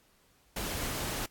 pink noise, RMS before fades -35 dBFS, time 0.56-1.26 s, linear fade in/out 5 ms, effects pink hiss -66 dBFS RMS until 1.3 s + AAC 64 kbps

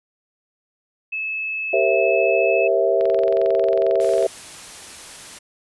sine tone, 2600 Hz, E7, 24 cents flat, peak -23 dBFS, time 1.12-2.68 s, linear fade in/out 10 ms
sine chord, G diminished seventh, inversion none, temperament equal with one note detuned, 392 / 466.2 / 540.1 / 659.3 Hz, G4 / Bb4 / Db5 / Fb5, 0 / 0 / -45 / 0 cents, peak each -21 / -22 / -21 / -19 dBFS, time 1.73-4.27 s, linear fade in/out 5 ms
click train, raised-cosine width 0.3 ms, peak -19 dBFS, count 28, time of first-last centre 3.01-4.226 s, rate 22.2 Hz
white noise, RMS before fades -38 dBFS, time 4-5.39 s, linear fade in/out 10 ms
effects resampled to 24000 Hz

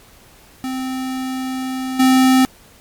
square tone with level steps, 260 Hz, C4, 11 cents flat, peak -22 / -10 dBFS, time 0.64-2.45 s, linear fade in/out 0 ms, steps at 1.99 s, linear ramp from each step 10 ms, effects pink hiss -47 dBFS RMS until 2.8 s + MP3 96 kbps

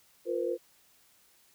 sine chord, F suspended fourth, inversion none, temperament equal with one note detuned, 349.2 / 466.2 / 511.3 Hz, F4 / Bb4 / C5, 0 / 0 / -40 cents, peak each -33 dBFS, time 0.25-0.58 s, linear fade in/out 50 ms, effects white hiss -64 dBFS RMS until 1.54 s

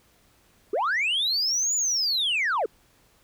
sine linear two-way sweep, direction up then down, 349.2 to 7060 to 368.3 Hz, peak -20 dBFS, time 0.73-2.66 s, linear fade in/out 5 ms, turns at 1.75 s, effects tanh soft clip ceiling -20 dBFS + pink hiss -61 dBFS RMS until 3.23 s

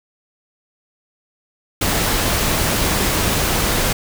pink noise, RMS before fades -18 dBFS, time 1.81-3.93 s, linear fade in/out 5 ms, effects none

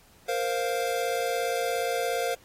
square chord, Bb suspended second, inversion none, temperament equal, 466.2 / 523.3 / 698.5 Hz, Bb4 / C5 / F5, 0 / 0 / 0 cents, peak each -31 dBFS, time 0.28-2.35 s, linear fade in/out 10 ms, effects pink hiss -58 dBFS RMS until 2.44 s + AAC 48 kbps

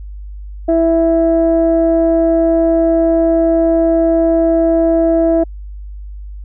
sine tone pair together, 329.6 / 660.1 Hz, E4 / E5, 0 / +2 cents, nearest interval octave, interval 1202 cents, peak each -11 dBFS, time 0.68-5.44 s, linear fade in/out 10 ms, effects tanh soft clip ceiling -3 dBFS + added 50 Hz sine -26 dBFS peak until 6.44 s

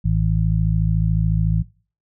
harmonic tone, 53.9 Hz, A1, 35 cents flat, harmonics 1 / 2 / 3, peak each -20 / -20 / -20 dBFS, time 0.04-1.63 s, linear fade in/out 20 ms, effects noise-tail reverb RT60 0.4 s tail -21 dB re dry

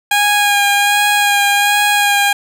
15% pulse tone with vibrato, 817 Hz, G#5, 29 cents flat, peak -4 dBFS, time 0.11-2.33 s, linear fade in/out 5 ms, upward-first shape sine, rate 1.3 Hz, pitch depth 19 cents each way, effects none

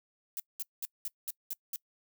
violet noise bursts, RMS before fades -36 dBFS, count 7, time 0.37-1.759 s, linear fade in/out 0 ms, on 27 ms, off 200 ms, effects noise-tail reverb RT60 0.1 s tail -24 dB re dry

